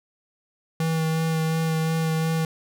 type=tone with vibrato; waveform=square; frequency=161 Hz; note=E3; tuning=41 cents flat; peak=-22 dBFS; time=0.8-2.45 s; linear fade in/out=2 ms; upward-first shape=sine; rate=2.8 Hz; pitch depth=14 cents each way; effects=none